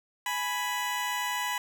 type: tone pair together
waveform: 20% pulse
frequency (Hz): 834.7 / 987.8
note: G#5 / B5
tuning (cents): +9 / 0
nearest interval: minor third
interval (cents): 291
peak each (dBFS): -30 / -25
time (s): 0.26-1.58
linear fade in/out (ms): 2
effects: none